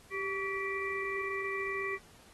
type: harmonic tone with a mistuned harmonic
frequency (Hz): 391.4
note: G4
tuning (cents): -3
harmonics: 1 / 3 / 5 / 6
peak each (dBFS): -37 / -40 / -37 / -40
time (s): 0.1-1.99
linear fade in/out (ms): 50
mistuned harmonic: 3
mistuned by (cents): -48
effects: pink hiss -59 dBFS RMS until 2.33 s + AAC 32 kbps